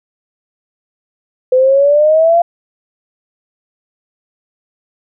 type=exponential sweep; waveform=sine; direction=up; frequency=505 to 694 Hz; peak=-6 dBFS; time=1.52-2.42 s; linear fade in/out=5 ms; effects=none